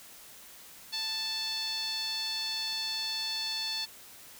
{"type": "tone with band-pass filter", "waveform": "sawtooth", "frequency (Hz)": 881, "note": "A5", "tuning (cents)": 2, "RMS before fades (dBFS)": -34, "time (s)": [0.92, 3.86], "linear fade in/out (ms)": 20, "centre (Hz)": 4200, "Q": 6.1, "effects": ["white hiss -51 dBFS RMS until 4.39 s"]}